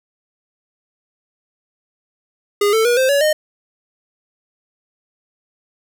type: tone with pitch steps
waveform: square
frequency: 409.3 / 443.8 / 481.2 / 521.7 / 565.6 / 613.3 Hz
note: G#4 / A4 / B4 / C5 / C#5 / D#5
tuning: -25 / +15 / -45 / -5 / +35 / -25 cents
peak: -13 dBFS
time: 2.61-3.33 s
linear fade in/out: 5 ms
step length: 120 ms
effects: none